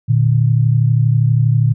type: tone pair together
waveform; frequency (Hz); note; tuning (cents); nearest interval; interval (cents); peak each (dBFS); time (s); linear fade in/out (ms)
sine; 116.54 / 148.99; A#2 / D3; 0 / +25; major third; 425; -11 / -15; 0.08-1.74; 20
effects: none